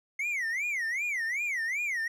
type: tone with vibrato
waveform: triangle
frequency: 2093 Hz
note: C7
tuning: in tune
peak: -27 dBFS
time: 0.19-2.08 s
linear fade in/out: 5 ms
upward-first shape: sine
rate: 2.6 Hz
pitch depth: 270 cents each way
effects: none